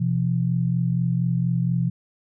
sine tone pair together, 126.6 / 170.83 Hz, B2 / F3, +43 / -38 cents, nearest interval perfect fourth, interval 519 cents, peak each -22 dBFS, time 0-1.9 s, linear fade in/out 10 ms, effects none

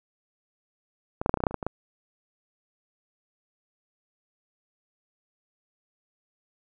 clicks, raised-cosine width 1 ms, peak -15 / -10 / -6 / -6 / -16 / -17 / -8 / -7 / -24 / -13 / -18 / -13 dBFS, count 12, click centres 1.215 / 1.261 / 1.294 / 1.341 / 1.373 / 1.404 / 1.438 / 1.468 / 1.51 / 1.543 / 1.628 / 1.666 s, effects none

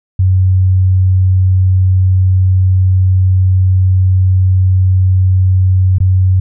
sine tone with dropouts, 93.3 Hz, F#2, 15 cents sharp, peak -6 dBFS, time 0.19-6.4 s, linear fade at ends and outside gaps 5 ms, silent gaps 5.984-6.002 s, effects none

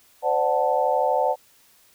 sine chord, D dominant seventh, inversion third, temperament equal with one note detuned, 514.9 / 587.3 / 740 / 880 Hz, C5 / D5 / F#5 / A5, -28 / 0 / 0 / 0 cents, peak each -24 dBFS, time 0.22-1.36 s, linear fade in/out 50 ms, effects white hiss -57 dBFS RMS until 1.94 s

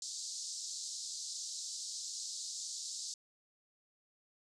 white band-pass noise, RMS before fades -43 dBFS, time 0.02-3.14 s, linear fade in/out 2 ms, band 4100 to 7800 Hz, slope 48 dB/octave, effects none

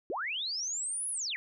sine linear two-way sweep, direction up then down, 290.2 to 10700 to 1767 Hz, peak -32 dBFS, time 0.1-1.36 s, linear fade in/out 0 ms, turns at 1.1 s, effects none

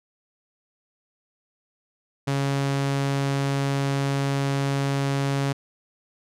sawtooth tone, 138.59 Hz, C#3, in tune, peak -18 dBFS, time 2.27-5.53 s, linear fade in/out 10 ms, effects low-pass 9000 Hz 12 dB/octave

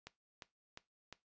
click train, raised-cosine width 0.2 ms, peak -30 dBFS, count 4, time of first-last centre 0.07-1.126 s, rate 2.84 Hz, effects noise-tail reverb RT60 0.2 s tail -18 dB re dry + resampled to 16000 Hz

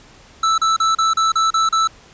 square tone bursts, 1318.5 Hz, E6, in tune, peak -14 dBFS, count 8, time 0.43-1.875 s, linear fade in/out 5 ms, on 150 ms, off 35 ms, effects pink hiss -46 dBFS RMS until 2.13 s + resampled to 16000 Hz

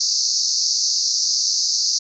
pink band-pass noise, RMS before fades -20 dBFS, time 0-1.99 s, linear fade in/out 10 ms, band 4400 to 6400 Hz, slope 96 dB/octave, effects none

